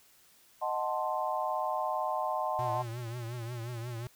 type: chord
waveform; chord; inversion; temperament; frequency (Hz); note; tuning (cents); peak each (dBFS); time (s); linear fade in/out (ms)
sine; D# diminished seventh; none; equal; 622.3 / 740 / 880 / 1046.5; D#5 / F#5 / A5 / C6; 0 / 0 / 0 / 0; -35; 0.61-2.83; 20
type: tone with vibrato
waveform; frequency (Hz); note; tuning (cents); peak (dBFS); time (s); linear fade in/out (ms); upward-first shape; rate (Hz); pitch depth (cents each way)
square; 118.7; A#2; +32; -37; 2.59-4.07; 0; triangle; 5.6; 100
effects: white hiss -62 dBFS RMS until 4.15 s